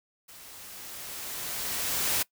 white noise with level ramp, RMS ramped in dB -49 to -26 dBFS, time 0.28-2.23 s, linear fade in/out 10 ms, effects noise-tail reverb RT60 0.1 s tail -21 dB re dry

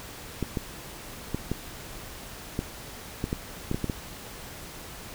clicks, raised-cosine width 3 ms, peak -14 dBFS, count 11, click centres 0.427 / 0.572 / 1.346 / 1.516 / 2.591 / 3.241 / 3.329 / 3.714 / 3.745 / 3.843 / 3.898 s, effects pink hiss -42 dBFS RMS until 5.14 s

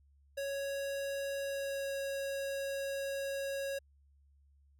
square tone with pitch glide, 554.4 to 550.6 Hz, C#5 to C#5, 0 to -12 cents, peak -36 dBFS, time 0.37-3.79 s, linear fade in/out 10 ms, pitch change -12 cents, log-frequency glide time 1.4-1.93 s, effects added 70 Hz sine -63 dBFS peak until 4.79 s

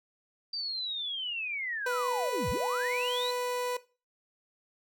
sine linear two-way sweep, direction down then up, 4696 to 50.3 to 4105 Hz, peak -32 dBFS, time 0.53-3.31 s, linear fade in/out 5 ms, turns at 2.5 s
30% pulse tone, 493.9 Hz, B4, in tune, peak -27 dBFS, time 1.86-3.77 s, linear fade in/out 5 ms
effects noise-tail reverb RT60 0.3 s tail -17 dB re dry

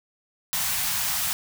white band-stop noise, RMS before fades -26 dBFS, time 0.53-1.33 s, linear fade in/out 0 ms, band 210 to 680 Hz, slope 48 dB/octave, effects none

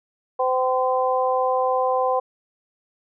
harmonic tone, 256.7 Hz, C4, 33 cents flat, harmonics 2 / 3 / 4, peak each -21 / -23 / -24 dBFS, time 0.39-2.2 s, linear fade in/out 10 ms, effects none

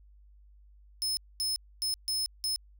sawtooth tone bursts at uneven times, 5200 Hz, E8, 24 cents flat, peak -26 dBFS, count 5, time 1.02-1.17 / 1.4-1.56 / 1.82-1.94 / 2.08-2.26 / 2.44-2.56 s, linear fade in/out 0 ms, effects added 50 Hz sine -54 dBFS peak until 2.79 s

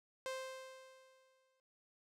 sawtooth tone with exponential decay, 523.3 Hz, C5, in tune, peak -35 dBFS, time 0.26-1.6 s, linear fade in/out 0 ms, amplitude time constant 290 ms, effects low-pass 10000 Hz 12 dB/octave

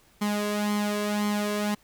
sawtooth tone with flanger, 207.7 Hz, G#3, in tune, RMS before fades -27 dBFS, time 0.21-1.75 s, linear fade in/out 10 ms, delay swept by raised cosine 0.93 to 1.83 ms, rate 1.9 Hz, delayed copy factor +0.65, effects pink hiss -60 dBFS RMS until 1.83 s

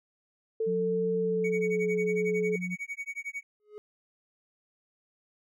sine tone with pitch glide, 445.6 to 427.7 Hz, A4 to A4, +22 to -49 cents, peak -26 dBFS, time 0.6-2.56 s, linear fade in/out 5 ms, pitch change -71 cents, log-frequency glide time 1.16-1.86 s
sine tone, 180 Hz, F#3, 47 cents flat, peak -32 dBFS, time 0.66-2.76 s, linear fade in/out 20 ms
triangle tone with tremolo, 2243 Hz, C#7, 20 cents sharp, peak -30 dBFS, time 1.44-3.43 s, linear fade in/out 5 ms, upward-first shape sine, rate 11 Hz, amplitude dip 100%
triangle tone with exponential growth, 420 Hz, G#4, 19 cents sharp, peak -35 dBFS, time 3.6-3.78 s, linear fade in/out 0 ms, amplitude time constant 39 ms
effects none

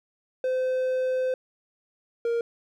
triangle tone pair in turn, 514 / 467.4 Hz, C5 / A#4, -31 / +5 cents, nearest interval major second, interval 164 cents, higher first, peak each -21 dBFS, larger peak neither, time 0.44-1.34 / 2.25-2.41 s, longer first, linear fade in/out 2 ms, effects none

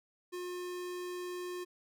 square tone, 358.2 Hz, F4, 44 cents sharp, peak -39 dBFS, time 0.32-1.65 s, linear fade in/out 20 ms, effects none

